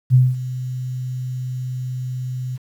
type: tone with ADSR envelope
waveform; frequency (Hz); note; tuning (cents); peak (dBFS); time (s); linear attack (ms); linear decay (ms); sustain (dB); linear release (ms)
sine; 127.4; C3; -46; -7; 0.1-2.58; 42; 210; -16; 27
effects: 8-bit